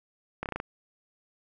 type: slowing click train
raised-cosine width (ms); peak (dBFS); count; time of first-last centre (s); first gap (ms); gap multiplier
0.5; -17; 6; 0.43-0.601; 28; 1.1
effects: none